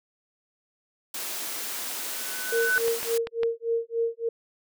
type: high-pass noise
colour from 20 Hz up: white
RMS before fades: -33 dBFS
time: 1.14-3.18 s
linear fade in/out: 5 ms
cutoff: 230 Hz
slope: 24 dB/octave
type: tone with exponential growth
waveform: sine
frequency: 1500 Hz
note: F#6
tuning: 23 cents sharp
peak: -18 dBFS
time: 1.95-2.78 s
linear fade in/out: 0 ms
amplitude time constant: 180 ms
type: tone with tremolo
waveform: sine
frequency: 461.4 Hz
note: A#4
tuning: 18 cents flat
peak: -21 dBFS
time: 2.52-4.29 s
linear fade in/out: 5 ms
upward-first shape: sine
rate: 3.5 Hz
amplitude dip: 100%
type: clicks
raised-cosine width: 0.3 ms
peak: -17 dBFS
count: 4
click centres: 2.881 / 3.03 / 3.271 / 3.433 s
effects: none